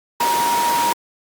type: tone in noise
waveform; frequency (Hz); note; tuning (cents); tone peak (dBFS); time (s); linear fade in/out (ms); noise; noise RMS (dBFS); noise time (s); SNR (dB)
sine; 946; A#5; +25; -16; 0.2-0.93; 5; pink; -22; 0.2-0.93; +3
effects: high-pass 300 Hz 12 dB/octave + Opus 48 kbps